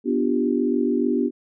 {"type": "chord", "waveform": "sine", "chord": "G dominant seventh", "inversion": "first", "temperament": "equal", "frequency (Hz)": [246.9, 293.7, 349.2, 392], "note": ["B3", "D4", "F4", "G4"], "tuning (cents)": [0, 0, 0, 0], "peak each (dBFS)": [-22, -24, -26, -25], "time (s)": [0.04, 1.31], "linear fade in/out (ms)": 50, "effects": []}